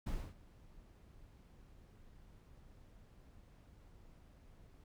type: noise with ADSR envelope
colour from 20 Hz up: brown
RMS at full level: -39 dBFS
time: 0.06-4.84 s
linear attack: 12 ms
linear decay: 260 ms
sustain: -21 dB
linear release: 4 ms
effects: none